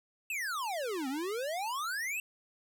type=exponential two-way sweep; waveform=square; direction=down then up; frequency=2730 to 253.4 to 2730 Hz; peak=-34 dBFS; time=0.3-2.2 s; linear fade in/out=2 ms; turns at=1.08 s; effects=none